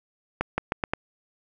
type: accelerating click train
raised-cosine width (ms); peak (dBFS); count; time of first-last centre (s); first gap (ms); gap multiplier
0.5; -9; 5; 0.41-0.935; 170; 0.83
effects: none